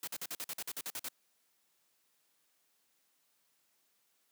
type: noise bursts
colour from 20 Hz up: white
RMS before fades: -40 dBFS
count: 12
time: 0.03-1.086 s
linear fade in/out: 2 ms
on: 44 ms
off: 48 ms
effects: white hiss -75 dBFS RMS until 4.31 s + high-pass 150 Hz 12 dB/octave